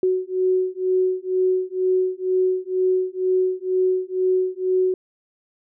sine beating tone pair, 370 / 372.1 Hz, F#4 / F#4, 0 / +10 cents, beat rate 2.1 Hz, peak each -21 dBFS, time 0.03-4.94 s, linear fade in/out 2 ms, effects none

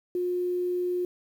sine tone with quantisation, 358 Hz, F4, 43 cents sharp, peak -25 dBFS, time 0.15-1.05 s, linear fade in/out 2 ms, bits 9, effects none

